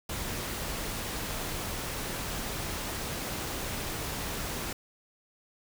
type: noise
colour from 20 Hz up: pink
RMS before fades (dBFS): -35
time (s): 0.09-4.73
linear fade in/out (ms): 5
effects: none